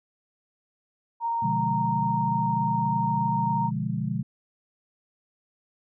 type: tone with vibrato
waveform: sine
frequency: 928 Hz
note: A#5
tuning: 8 cents flat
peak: -24 dBFS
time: 1.2-3.71 s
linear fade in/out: 50 ms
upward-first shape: square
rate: 17 Hz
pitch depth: 8 cents each way
type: chord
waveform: sine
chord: B diminished seventh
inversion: none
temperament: equal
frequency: 123.47 / 146.83 / 174.61 / 207.7 Hz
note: B2 / D3 / F3 / Ab3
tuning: 0 / 0 / 0 / 0 cents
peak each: -31 dBFS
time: 1.42-4.23 s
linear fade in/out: 10 ms
effects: none